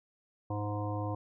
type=harmonic tone; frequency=103.83 Hz; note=G#2; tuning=in tune; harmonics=1 / 3 / 5 / 7 / 9 / 10; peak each=-34 / -39 / -41 / -42 / -44 / -44 dBFS; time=0.5-1.15 s; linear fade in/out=5 ms; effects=none